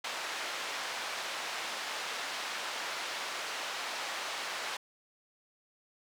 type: band-pass noise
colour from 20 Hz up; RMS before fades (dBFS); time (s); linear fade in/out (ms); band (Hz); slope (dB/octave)
pink; -38; 0.04-4.77; 5; 810 to 5300; 12
effects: none